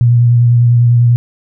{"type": "tone with vibrato", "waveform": "sine", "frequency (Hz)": 119.8, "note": "A#2", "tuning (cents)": 48, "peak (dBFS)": -5, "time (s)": [0.01, 1.16], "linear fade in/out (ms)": 0, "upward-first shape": "square", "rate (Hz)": 10, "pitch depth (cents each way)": 15, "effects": []}